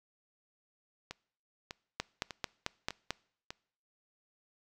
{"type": "two click trains", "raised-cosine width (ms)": 0.2, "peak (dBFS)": [-15, -23], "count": [6, 5], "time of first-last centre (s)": [[2, 3.106], [1.11, 3.505]], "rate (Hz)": [4.52, 1.67], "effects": ["noise-tail reverb RT60 0.6 s tail -24 dB re dry"]}